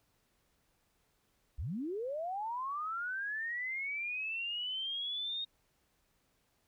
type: linear sweep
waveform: sine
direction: up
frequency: 47.93 to 3729 Hz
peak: -35 dBFS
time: 1.58-5.45 s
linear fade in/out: 10 ms
effects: pink hiss -75 dBFS RMS until 6.67 s